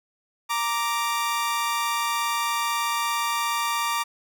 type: tone pair together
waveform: sawtooth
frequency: 932.4 / 1174.7 Hz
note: A#5 / D6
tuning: 0 / 0 cents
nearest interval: major third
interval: 400 cents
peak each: -23 / -22 dBFS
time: 0.49-4.04 s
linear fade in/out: 20 ms
effects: none